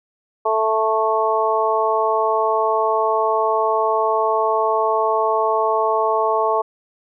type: harmonic tone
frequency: 220 Hz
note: A3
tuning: in tune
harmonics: 2 / 3 / 4 / 5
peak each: -21 / -21 / -21 / -21 dBFS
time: 0.45-6.62 s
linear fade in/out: 10 ms
effects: none